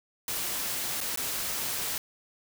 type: noise with dropouts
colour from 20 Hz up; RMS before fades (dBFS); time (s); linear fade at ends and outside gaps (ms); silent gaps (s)
white; -32; 0.28-1.98; 1; 1.005-1.012 / 1.16-1.174
effects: none